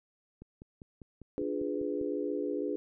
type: click train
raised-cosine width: 3 ms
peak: -34 dBFS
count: 9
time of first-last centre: 0.42-2.014 s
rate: 5.02 Hz
type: chord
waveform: sine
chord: D diminished seventh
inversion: none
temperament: equal with one note detuned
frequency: 293.7 / 349.2 / 415.3 / 497.6 Hz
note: D4 / F4 / Ab4 / Cb5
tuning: 0 / 0 / 0 / +13 cents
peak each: -35 / -38 / -35 / -38 dBFS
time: 1.38-2.76 s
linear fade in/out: 0 ms
effects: none